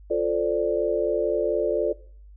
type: chord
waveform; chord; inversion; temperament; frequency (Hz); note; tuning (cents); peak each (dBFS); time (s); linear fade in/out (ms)
sine; D minor seventh; first; equal; 349.2 / 440 / 523.3 / 587.3; F4 / A4 / C5 / D5; 0 / 0 / 0 / 0; -27 / -25 / -29 / -25; 0.1-1.93; 10
effects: noise-tail reverb RT60 0.5 s tail -20 dB re dry + added 50 Hz sine -44 dBFS peak until 2.36 s